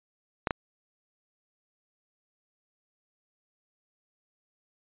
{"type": "clicks", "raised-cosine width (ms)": 0.5, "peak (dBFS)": -11, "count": 2, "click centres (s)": [0.472, 0.508], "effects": ["resampled to 8000 Hz"]}